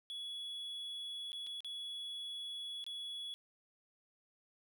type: tone with dropouts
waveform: triangle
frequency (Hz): 3380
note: G#7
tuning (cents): +30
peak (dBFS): -40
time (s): 0.1-3.34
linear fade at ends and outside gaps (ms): 0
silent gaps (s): 1.32-1.33 / 1.466-1.47 / 1.605-1.646 / 2.841-2.865
effects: none